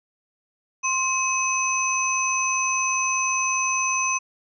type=tone cluster; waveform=sine; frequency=1053 / 2555 / 6050 Hz; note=C6 / D#7 / F#8; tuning=+11 / +45 / +38 cents; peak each=-25 dBFS; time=0.83-4.19 s; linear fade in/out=20 ms; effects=none